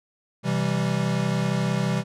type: chord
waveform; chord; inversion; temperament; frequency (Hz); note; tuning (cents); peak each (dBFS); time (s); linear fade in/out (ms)
square; C major; none; equal with one note detuned; 129.91 / 164.81 / 196; C3 / E3 / G3; -12 / 0 / 0; -27; 0.43-2.04; 50
effects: low-pass 8000 Hz 12 dB/octave